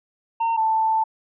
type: tone pair in turn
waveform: triangle / sine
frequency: 914 / 884.4 Hz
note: A#5 / A5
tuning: -34 / +9 cents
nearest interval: minor second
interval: 57 cents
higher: first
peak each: -17 dBFS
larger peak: neither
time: 0.4-0.57 / 0.57-1.04 s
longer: second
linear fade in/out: 10 ms
effects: resampled to 8000 Hz